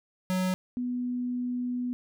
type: tone pair in turn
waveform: square / sine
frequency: 185 / 246.9 Hz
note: F#3 / B3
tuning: 0 / 0 cents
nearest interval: perfect fourth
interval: 500 cents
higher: second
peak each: -26 / -28 dBFS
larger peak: first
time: 0.3-0.54 / 0.77-1.93 s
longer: second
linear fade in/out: 0 ms
effects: none